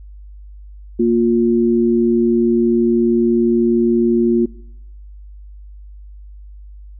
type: tone pair together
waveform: sine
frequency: 233.1 / 353.2 Hz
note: A#3 / F4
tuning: 0 / +20 cents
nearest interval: perfect fifth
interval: 720 cents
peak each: -14 dBFS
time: 0.99-4.46 s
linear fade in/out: 10 ms
effects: noise-tail reverb RT60 0.8 s tail -22 dB re dry + added 50 Hz sine -34 dBFS peak until 6.99 s